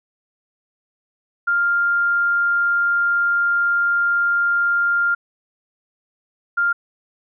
sine tone bursts at uneven times, 1399 Hz, F6, 3 cents sharp, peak -15 dBFS, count 2, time 1.47-5.15 / 6.57-6.73 s, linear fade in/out 10 ms, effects none

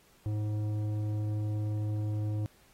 sine tone with tanh clipping, 105.8 Hz, G#2, 33 cents sharp, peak -31 dBFS, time 0.26-2.46 s, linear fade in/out 0 ms, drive 11 dB, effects pink hiss -63 dBFS RMS until 2.73 s + AAC 48 kbps

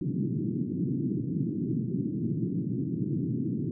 pink band-pass noise, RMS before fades -30 dBFS, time 0.01-3.71 s, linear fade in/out 2 ms, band 120 to 340 Hz, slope 48 dB/octave, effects none

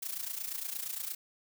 blue noise with amplitude modulation, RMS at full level -35 dBFS, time 0.02-1.15 s, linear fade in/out 10 ms, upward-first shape sine, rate 28.6 Hz, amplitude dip 75%, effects none

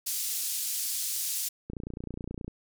white band-pass noise, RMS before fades -32 dBFS, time 0.06-1.49 s, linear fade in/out 10 ms, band 4800 to 14000 Hz, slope 12 dB/octave
click train, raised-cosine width 3 ms, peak -24 dBFS, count 24, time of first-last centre 1.7-2.48 s, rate 29.5 Hz
effects none

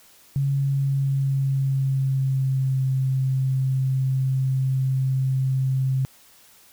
sine tone with pitch glide, 138.59 to 132.18 Hz, C#3 to C3, 0 to +18 cents, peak -19 dBFS, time 0.36-6.05 s, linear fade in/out 0 ms, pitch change -82 cents, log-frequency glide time 0.47-2.84 s, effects white hiss -53 dBFS RMS until 6.72 s

